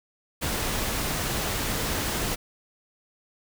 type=noise; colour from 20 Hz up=pink; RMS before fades=-28 dBFS; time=0.41-2.36 s; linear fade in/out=20 ms; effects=none